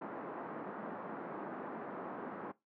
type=band-pass noise; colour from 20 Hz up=pink; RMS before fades=-44 dBFS; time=0.01-2.52 s; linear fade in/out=10 ms; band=210 to 1400 Hz; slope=24 dB/octave; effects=noise-tail reverb RT60 0.2 s tail -19 dB re dry